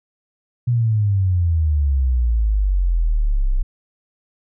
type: exponential sweep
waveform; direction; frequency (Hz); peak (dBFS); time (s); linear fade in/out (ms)
sine; down; 123.47 to 30.87; -14; 0.67-3.63; 10
effects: none